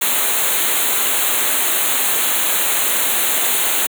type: band-stop noise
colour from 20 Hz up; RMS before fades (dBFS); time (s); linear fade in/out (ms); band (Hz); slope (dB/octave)
white; -17; 0.01-3.87; 10; 4200 to 6400; 96
effects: high-pass 300 Hz 12 dB/octave